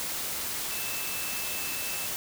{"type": "tone in noise", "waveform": "sine", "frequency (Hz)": 2637, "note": "E7", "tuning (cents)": 0, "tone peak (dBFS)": -39, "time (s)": [0.71, 2.06], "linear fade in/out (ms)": 0, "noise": "white", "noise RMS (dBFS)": -33, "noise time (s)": [0, 2.16], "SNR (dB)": -9, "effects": []}